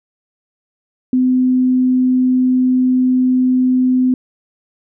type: tone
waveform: sine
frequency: 254.7 Hz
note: C4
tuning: 46 cents flat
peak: -10 dBFS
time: 1.13-4.14 s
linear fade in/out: 2 ms
effects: none